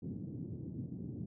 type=band-pass noise; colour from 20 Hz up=pink; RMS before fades=-43 dBFS; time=0.02-1.26 s; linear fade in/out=5 ms; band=110 to 290 Hz; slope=24 dB/octave; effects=none